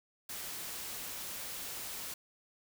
white noise, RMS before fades -42 dBFS, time 0.29-2.14 s, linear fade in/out 5 ms, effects none

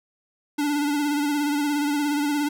square tone with vibrato, 291.6 Hz, D4, 12 cents flat, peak -22 dBFS, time 0.58-2.49 s, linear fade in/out 10 ms, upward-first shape sine, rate 17 Hz, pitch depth 43 cents each way, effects none

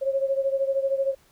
sine beating tone pair, 540 / 553 Hz, C#5 / C#5, -45 / -4 cents, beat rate 13 Hz, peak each -23 / -27 dBFS, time 0.01-1.15 s, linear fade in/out 20 ms, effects pink hiss -60 dBFS RMS until 1.31 s

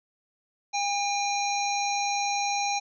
harmonic tone, 807 Hz, G#5, 50 cents flat, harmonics 1 / 3 / 5 / 7 / 8, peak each -27 / -32 / -34 / -35 / -36 dBFS, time 0.73-2.8 s, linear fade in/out 20 ms, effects none

